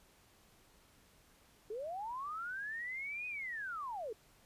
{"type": "linear two-way sweep", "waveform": "sine", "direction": "up then down", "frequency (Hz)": [402.6, 2510, 402.6], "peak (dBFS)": -39, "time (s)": [1.7, 4.13], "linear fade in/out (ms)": 5, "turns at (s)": 3.27, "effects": ["pink hiss -66 dBFS RMS until 4.45 s", "resampled to 32000 Hz"]}